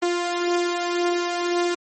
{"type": "beating tone pair", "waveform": "sawtooth", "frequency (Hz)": [349.2, 351.1], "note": ["F4", "F4"], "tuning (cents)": [0, 9], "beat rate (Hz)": 1.9, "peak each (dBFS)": [-18, -24], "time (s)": [0.02, 1.75], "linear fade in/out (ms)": 10, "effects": ["MP3 32 kbps"]}